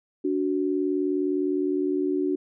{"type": "tone pair together", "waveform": "sine", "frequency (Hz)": [290.3, 370], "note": ["D4", "F#4"], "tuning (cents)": [-20, 0], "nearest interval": "major third", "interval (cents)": 420, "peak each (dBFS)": -25, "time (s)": [0.24, 2.36], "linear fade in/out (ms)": 10, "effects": []}